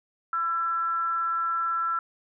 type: tone with frequency modulation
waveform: sine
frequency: 1341 Hz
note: E6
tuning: 29 cents sharp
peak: -24 dBFS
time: 0.33-1.99 s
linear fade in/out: 2 ms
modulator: 323 Hz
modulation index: 0.29
effects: none